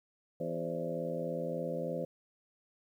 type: harmonic tone with a mistuned harmonic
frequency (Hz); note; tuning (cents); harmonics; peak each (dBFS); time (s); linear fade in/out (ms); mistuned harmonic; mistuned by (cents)
83; E2; +12; 2 / 3 / 4 / 5 / 6 / 7 / 8; -40 / -43 / -45 / -44 / -37 / -41 / -47; 0.4-2.05; 5; 6; +69
effects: 11-bit